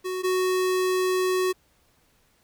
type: tone pair in turn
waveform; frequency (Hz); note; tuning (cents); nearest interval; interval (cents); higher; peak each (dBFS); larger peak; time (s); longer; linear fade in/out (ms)
square; 370 / 370; F#4 / F#4; 0 / 0; unison; 0; neither; -28 / -22; second; 0.04-0.23 / 0.23-1.53; second; 20
effects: pink hiss -64 dBFS RMS until 2.43 s